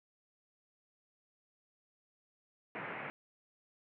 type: band-pass noise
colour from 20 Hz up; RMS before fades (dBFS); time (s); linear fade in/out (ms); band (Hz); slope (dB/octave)
white; -43; 2.75-3.1; 0; 120 to 2400; 48
effects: none